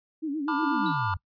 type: tone with vibrato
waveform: sine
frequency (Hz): 296.9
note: D4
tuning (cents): +19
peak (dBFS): -27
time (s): 0.22-0.93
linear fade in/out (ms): 20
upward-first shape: sine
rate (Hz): 8.2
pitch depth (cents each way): 130
type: chord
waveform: triangle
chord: B half-diminished seventh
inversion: third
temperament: just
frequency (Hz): 889 / 987.8 / 1185.3 / 1422.4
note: A5 / B5 / D6 / F6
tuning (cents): +18 / 0 / +16 / +31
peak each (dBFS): -30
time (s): 0.48-1.14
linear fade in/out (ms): 2
type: exponential sweep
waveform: sine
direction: down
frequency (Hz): 345.7 to 84.6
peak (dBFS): -30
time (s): 0.62-1.17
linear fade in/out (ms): 5
type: tone with exponential decay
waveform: sine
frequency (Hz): 3900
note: B7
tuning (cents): -23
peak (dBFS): -33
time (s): 0.86-1.04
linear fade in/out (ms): 1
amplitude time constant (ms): 38
effects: noise-tail reverb RT60 0.1 s tail -23 dB re dry + resampled to 11025 Hz